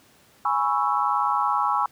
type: chord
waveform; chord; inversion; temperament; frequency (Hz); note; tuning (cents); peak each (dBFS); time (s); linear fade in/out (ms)
sine; C# minor seventh; second; equal; 830.6 / 987.8 / 1108.7 / 1318.5; G#5 / B5 / C#6 / E6; 0 / 0 / 0 / 0; -25 / -26 / -25 / -26; 0.45-1.86; 2
effects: pink hiss -56 dBFS RMS until 1.91 s + high-pass 100 Hz 12 dB/octave